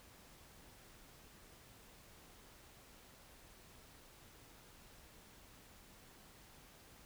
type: silence
effects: pink hiss -61 dBFS RMS until 7.05 s